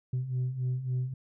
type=beating tone pair; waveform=sine; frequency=124.6 / 128.2 Hz; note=B2 / C3; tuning=+16 / -35 cents; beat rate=3.6 Hz; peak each=-33 / -28 dBFS; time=0.13-1.14 s; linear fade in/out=5 ms; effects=tanh soft clip ceiling -25 dBFS